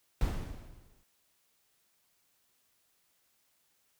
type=noise with exponential decay; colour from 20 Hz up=brown; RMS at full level=-28 dBFS; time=0.21-1.04 s; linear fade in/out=2 ms; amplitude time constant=180 ms; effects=white hiss -73 dBFS RMS until 3.99 s